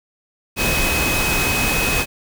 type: tone in noise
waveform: sine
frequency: 2536 Hz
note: D#7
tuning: 32 cents sharp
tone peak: -21 dBFS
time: 0.56-2.06 s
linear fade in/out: 50 ms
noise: pink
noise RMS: -20 dBFS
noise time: 0.56-2.06 s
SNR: -4 dB
effects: none